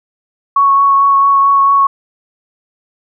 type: tone with vibrato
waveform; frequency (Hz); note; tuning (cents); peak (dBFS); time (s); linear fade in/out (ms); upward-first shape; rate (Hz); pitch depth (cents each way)
sine; 1108.7; C#6; 0; -6; 0.56-1.87; 5; triangle; 4.5; 14
effects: none